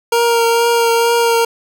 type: tone with vibrato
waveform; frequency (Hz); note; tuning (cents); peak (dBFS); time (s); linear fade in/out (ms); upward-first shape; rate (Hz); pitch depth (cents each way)
25% pulse; 466.2; A#4; 0; -7; 0.12-1.45; 5; triangle; 2.2; 18
effects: none